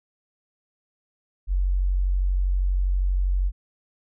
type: tone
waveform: sine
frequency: 46.25 Hz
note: F#1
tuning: in tune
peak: -19 dBFS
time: 1.47-3.52 s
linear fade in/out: 50 ms
effects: none